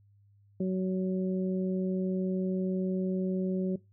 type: harmonic tone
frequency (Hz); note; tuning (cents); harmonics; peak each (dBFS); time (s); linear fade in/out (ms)
186.6; F#3; +15; 1 / 2 / 3; -28 / -33 / -40; 0.6-3.76; 5
effects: noise-tail reverb RT60 0.2 s tail -20 dB re dry + added 101 Hz sine -59 dBFS peak until 3.92 s